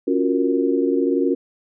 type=chord; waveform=sine; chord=Gb major seventh; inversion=second; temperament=equal; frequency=277.2 / 349.2 / 370 / 466.2 Hz; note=Db4 / F4 / Gb4 / Bb4; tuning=0 / 0 / 0 / 0 cents; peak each=-20 / -22 / -23 / -23 dBFS; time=0.07-1.35 s; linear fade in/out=10 ms; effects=none